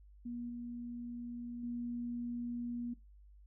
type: tone with level steps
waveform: sine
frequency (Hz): 239.4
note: A#3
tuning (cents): +46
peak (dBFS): -39 / -41 / -37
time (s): 0.25-2.94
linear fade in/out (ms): 10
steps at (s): 0.49 / 1.63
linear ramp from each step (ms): 5
effects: noise-tail reverb RT60 0.2 s tail -18 dB re dry + added 50 Hz sine -56 dBFS peak until 3.46 s